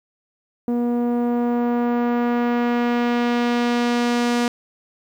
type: tone with low-pass filter sweep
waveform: sawtooth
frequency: 240 Hz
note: B3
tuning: 49 cents flat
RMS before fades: -20 dBFS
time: 0.68-4.48 s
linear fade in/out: 2 ms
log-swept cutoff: 490 to 7900 Hz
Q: 0.77
effects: 9-bit